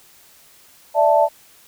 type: chord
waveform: sine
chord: D suspended second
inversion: none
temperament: just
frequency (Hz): 587.3 / 660.7 / 881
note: D5 / E5 / A5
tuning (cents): 0 / +4 / +2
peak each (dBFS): -16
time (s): 0.94-1.29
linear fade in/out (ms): 50
effects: white hiss -50 dBFS RMS until 1.67 s